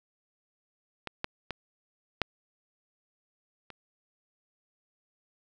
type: clicks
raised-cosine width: 0.3 ms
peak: -19 / -14 / -18 / -9 / -28 dBFS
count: 5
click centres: 1.073 / 1.244 / 1.507 / 2.217 / 3.703 s
effects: none